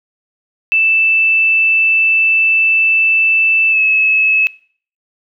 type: tone with pitch glide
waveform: sine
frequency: 2645 to 2589 Hz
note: E7 to E7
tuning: +5 to -32 cents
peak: -9 dBFS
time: 0.72-4.47 s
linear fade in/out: 0 ms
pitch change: -37 cents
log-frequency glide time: 3.7-3.79 s
effects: noise-tail reverb RT60 0.5 s tail -21 dB re dry